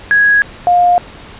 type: tone pair in turn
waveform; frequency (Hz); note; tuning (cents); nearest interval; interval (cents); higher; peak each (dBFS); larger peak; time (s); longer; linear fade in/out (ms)
sine; 1661.2 / 708.2; G#6 / F5; 0 / +24; octave + minor third; 1476; first; -6; neither; 0.11-0.42 / 0.67-0.98; neither; 0
effects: pink hiss -34 dBFS RMS until 1.39 s + resampled to 8000 Hz